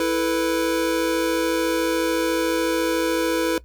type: chord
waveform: square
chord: E suspended fourth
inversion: none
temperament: equal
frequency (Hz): 329.6 / 440 / 493.9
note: E4 / A4 / B4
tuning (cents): 0 / 0 / 0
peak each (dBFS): -23 / -28 / -24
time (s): 0-3.58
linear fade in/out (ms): 2
effects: noise-tail reverb RT60 0.1 s tail -18 dB re dry + added 60 Hz sine -43 dBFS peak until 3.64 s